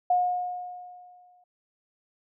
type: tone with exponential decay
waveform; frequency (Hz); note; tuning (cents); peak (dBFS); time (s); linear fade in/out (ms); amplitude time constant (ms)
sine; 720; F#5; -47; -18; 0.1-1.44; 5; 290
effects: none